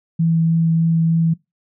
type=tone with vibrato; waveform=sine; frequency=164.3 Hz; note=E3; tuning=5 cents flat; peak=-13 dBFS; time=0.19-1.34 s; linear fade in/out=10 ms; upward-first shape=triangle; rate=3.3 Hz; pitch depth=9 cents each way; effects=noise-tail reverb RT60 0.2 s tail -22 dB re dry